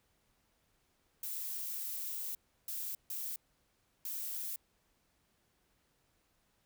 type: noise bursts at uneven times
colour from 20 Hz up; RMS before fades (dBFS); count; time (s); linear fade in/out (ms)
violet; -40; 4; 1.23-2.35 / 2.68-2.95 / 3.1-3.36 / 4.05-4.56; 2
effects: pink hiss -75 dBFS RMS until 6.65 s